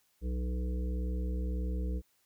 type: harmonic tone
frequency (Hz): 61.74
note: B1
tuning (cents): 0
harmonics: 1 / 3 / 5 / 7 / 8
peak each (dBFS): -31 / -41 / -45 / -48 / -49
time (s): 0.21-2.02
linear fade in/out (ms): 50
effects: white hiss -72 dBFS RMS until 2.25 s